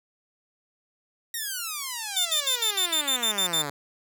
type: exponential sweep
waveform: 5% pulse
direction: down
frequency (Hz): 1900 to 138.59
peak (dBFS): -19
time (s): 1.34-3.7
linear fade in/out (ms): 2
type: tone bursts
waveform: sawtooth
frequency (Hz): 3577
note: A7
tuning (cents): +28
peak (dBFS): -19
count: 10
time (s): 2.16-3.624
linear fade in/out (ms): 10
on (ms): 96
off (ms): 56
effects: none